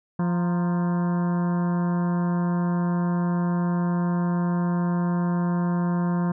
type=harmonic tone with a mistuned harmonic; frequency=174.61 Hz; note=F3; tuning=in tune; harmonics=1 / 2 / 3 / 4 / 5 / 6 / 7 / 8 / 9 / 10; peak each=-21 / -34 / -39 / -38 / -38 / -37 / -45 / -45 / -45 / -52 dBFS; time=0.19-6.32 s; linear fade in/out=5 ms; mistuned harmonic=5; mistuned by=+100 cents; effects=none